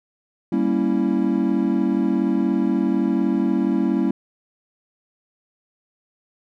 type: chord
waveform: triangle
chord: G diminished seventh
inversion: none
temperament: equal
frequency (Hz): 196 / 233.1 / 277.2 / 329.6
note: G3 / Bb3 / Db4 / Fb4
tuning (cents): 0 / 0 / 0 / 0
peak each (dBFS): -21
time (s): 0.52-4.11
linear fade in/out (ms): 5
effects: none